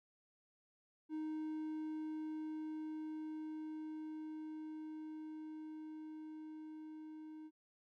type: tone with level ramp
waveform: triangle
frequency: 311.1 Hz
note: D#4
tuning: in tune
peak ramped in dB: -37 to -47 dBFS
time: 1.09-7.51 s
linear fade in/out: 50 ms
effects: none